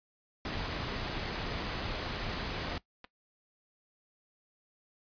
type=noise; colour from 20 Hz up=pink; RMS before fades=-36 dBFS; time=0.45-2.78 s; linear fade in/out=2 ms
type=clicks; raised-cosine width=0.3 ms; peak=-32 dBFS; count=2; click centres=3.043 / 3.047 s
effects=noise-tail reverb RT60 0.1 s tail -18 dB re dry + resampled to 11025 Hz